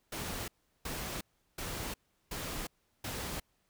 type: noise bursts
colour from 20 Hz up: pink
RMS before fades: -39 dBFS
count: 5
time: 0.12-3.4 s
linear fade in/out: 5 ms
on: 360 ms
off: 370 ms
effects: pink hiss -75 dBFS RMS until 3.69 s